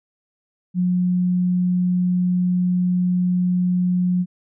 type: tone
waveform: sine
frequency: 180 Hz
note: F#3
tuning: 47 cents flat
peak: -16 dBFS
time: 0.74-4.26 s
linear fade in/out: 50 ms
effects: none